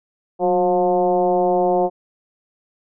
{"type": "tone with frequency modulation", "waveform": "sine", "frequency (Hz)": 538, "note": "C5", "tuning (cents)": 48, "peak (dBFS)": -14, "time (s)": [0.39, 1.9], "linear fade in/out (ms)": 50, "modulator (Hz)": 176, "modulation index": 1.5, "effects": []}